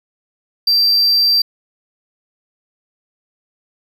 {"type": "tone", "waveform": "triangle", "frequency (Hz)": 4699, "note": "D8", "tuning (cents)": 0, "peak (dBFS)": -9, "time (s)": [0.67, 1.42], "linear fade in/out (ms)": 5, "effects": []}